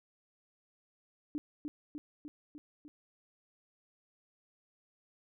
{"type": "tone with echo", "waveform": "sine", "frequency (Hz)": 296.3, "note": "D4", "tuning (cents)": 15, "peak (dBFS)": -33, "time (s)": [1.35, 1.38], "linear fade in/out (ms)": 0, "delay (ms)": 300, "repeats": 5, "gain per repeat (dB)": -3, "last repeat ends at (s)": 2.88, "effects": []}